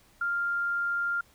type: tone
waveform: sine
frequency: 1396.9 Hz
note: F6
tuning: in tune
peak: -26 dBFS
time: 0.21-1.21 s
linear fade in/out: 5 ms
effects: pink hiss -61 dBFS RMS until 1.34 s